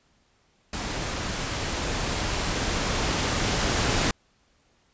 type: noise with level ramp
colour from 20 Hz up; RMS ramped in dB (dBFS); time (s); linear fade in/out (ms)
pink; -31 to -23; 0.73-4.11; 2
effects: pink hiss -65 dBFS RMS until 4.93 s + resampled to 16000 Hz